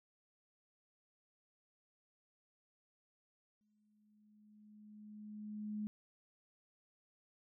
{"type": "tone with exponential growth", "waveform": "sine", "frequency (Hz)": 211.1, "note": "G#3", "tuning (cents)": 29, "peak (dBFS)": -37, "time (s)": [3.61, 5.87], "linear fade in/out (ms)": 0, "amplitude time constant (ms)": 490, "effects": []}